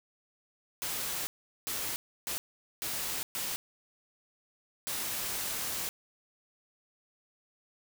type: noise bursts at uneven times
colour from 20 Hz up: white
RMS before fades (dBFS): -35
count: 6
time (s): 0.82-1.27 / 1.67-1.96 / 2.27-2.38 / 2.82-3.23 / 3.35-3.56 / 4.87-5.89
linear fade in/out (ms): 0
effects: none